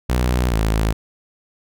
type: tone pair in turn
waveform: sawtooth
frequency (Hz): 61.74 / 54.28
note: B1 / A1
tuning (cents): 0 / -23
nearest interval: major second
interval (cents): 223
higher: first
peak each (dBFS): -12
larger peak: neither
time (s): 0.09-0.51 / 0.51-0.93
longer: neither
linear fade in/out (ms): 10
effects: none